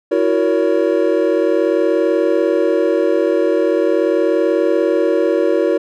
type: chord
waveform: triangle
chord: F# dominant seventh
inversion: third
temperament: equal with one note detuned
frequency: 329.6 / 370 / 466.2 / 563.7 Hz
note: E4 / F#4 / A#4 / C#5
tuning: 0 / 0 / 0 / +29 cents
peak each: -16 dBFS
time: 0.11-5.78 s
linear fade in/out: 10 ms
effects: none